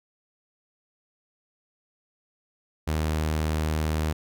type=tone; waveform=sawtooth; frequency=77.78 Hz; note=D#2; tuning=in tune; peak=-20 dBFS; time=2.87-4.13 s; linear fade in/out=10 ms; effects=none